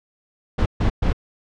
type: noise bursts at uneven times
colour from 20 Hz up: brown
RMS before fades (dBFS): -18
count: 3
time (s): 0.58-0.66 / 0.8-0.9 / 1.02-1.13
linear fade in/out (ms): 10
effects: low-pass 4000 Hz 12 dB/octave